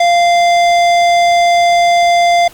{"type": "tone with hard clipping", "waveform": "sine", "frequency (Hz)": 694, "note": "F5", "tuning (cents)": -11, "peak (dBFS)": -9, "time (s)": [0, 2.48], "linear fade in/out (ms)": 5, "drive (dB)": 15, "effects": ["pink hiss -39 dBFS RMS until 2.53 s", "Opus 48 kbps"]}